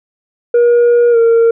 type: tone with pitch glide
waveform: sine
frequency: 477.3 to 460.5 Hz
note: A#4 to A#4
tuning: +41 to -21 cents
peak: -3 dBFS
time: 0.54-1.51 s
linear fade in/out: 5 ms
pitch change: -62 cents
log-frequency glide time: 1.11-1.17 s
effects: tanh soft clip ceiling -5 dBFS